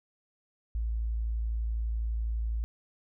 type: tone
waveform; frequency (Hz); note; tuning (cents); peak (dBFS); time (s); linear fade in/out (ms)
sine; 56; A1; +31; -28; 0.75-2.64; 0
effects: none